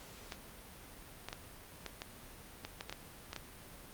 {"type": "clicks", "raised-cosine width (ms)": 0.2, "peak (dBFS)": -23, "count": 11, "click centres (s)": [0.322, 1.286, 1.329, 1.863, 2.019, 2.65, 2.809, 2.896, 2.926, 3.331, 3.363], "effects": ["pink hiss -53 dBFS RMS until 3.93 s", "Opus 48 kbps"]}